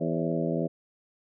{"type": "harmonic tone with a mistuned harmonic", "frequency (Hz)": 82.4, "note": "E2", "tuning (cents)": 0, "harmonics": [2, 3, 4, 5, 6, 7, 8], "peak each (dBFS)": [-30, -32, -33, -34, -35, -35, -36], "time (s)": [0, 0.68], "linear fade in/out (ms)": 20, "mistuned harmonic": 6, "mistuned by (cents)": 74, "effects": []}